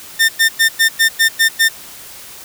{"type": "tone bursts", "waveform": "sawtooth", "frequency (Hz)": 1806, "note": "A6", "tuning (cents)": 45, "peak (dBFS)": -5, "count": 8, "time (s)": [0.19, 1.69], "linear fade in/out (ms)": 20, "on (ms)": 100, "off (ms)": 100, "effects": ["white hiss -35 dBFS RMS until 2.44 s"]}